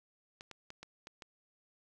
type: clicks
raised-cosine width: 0.2 ms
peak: -30 dBFS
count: 6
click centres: 0.409 / 0.513 / 0.704 / 0.83 / 1.071 / 1.222 s
effects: none